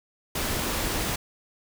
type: noise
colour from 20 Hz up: pink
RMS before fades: -28 dBFS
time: 0.35-1.16 s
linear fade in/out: 5 ms
effects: none